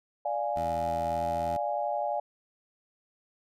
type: chord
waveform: sine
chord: D diminished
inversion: none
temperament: equal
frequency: 587.3 / 698.5 / 830.6 Hz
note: D5 / F5 / Ab5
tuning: 0 / 0 / 0 cents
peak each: -32 dBFS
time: 0.25-2.2 s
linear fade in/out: 5 ms
type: tone with pitch glide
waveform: 15% pulse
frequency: 82.6 to 83.42 Hz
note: E2 to E2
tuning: +4 to +21 cents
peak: -31 dBFS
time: 0.56-1.57 s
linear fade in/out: 5 ms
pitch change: +17 cents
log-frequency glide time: 1.16-1.21 s
effects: none